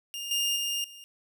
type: tone with level steps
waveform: sawtooth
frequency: 2818 Hz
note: F7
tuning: 15 cents sharp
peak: -31 / -22 / -25 / -42 dBFS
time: 0.14-1.04 s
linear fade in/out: 0 ms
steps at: 0.31 / 0.56 / 0.84 s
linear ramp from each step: 2 ms
effects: none